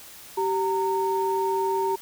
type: tone pair together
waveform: sine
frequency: 386.8 / 920 Hz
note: G4 / A#5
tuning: -23 / -23 cents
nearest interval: octave + minor third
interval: 1500 cents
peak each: -24 dBFS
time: 0.37-1.96 s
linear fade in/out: 10 ms
effects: tanh soft clip ceiling -14 dBFS + white hiss -45 dBFS RMS until 2.01 s